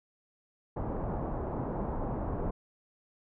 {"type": "low-pass noise", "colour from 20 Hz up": "pink", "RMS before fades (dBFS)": -34, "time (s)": [0.76, 2.51], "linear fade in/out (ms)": 10, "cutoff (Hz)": 990, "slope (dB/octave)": 24, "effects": []}